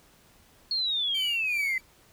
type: exponential sweep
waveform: sine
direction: down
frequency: 4361 to 2027 Hz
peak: -25 dBFS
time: 0.71-1.78 s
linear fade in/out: 2 ms
type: tone with tremolo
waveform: sawtooth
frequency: 2303 Hz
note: D7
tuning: 34 cents flat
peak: -32 dBFS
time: 1.14-1.81 s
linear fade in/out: 10 ms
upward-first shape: sine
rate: 2.6 Hz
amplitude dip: 85%
effects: pink hiss -59 dBFS RMS until 2.12 s